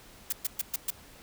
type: noise bursts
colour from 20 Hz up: blue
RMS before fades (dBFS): -29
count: 5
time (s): 0.3-0.905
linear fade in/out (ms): 5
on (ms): 25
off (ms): 120
effects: pink hiss -53 dBFS RMS until 1.22 s